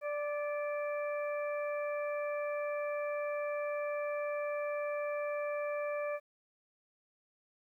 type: harmonic tone with a mistuned harmonic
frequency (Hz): 587.3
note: D5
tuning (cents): 0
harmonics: 1 / 2 / 3 / 4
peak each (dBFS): -34 / -43 / -47 / -46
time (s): 0.01-6.2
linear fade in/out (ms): 50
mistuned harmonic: 3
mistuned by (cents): -26
effects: 12-bit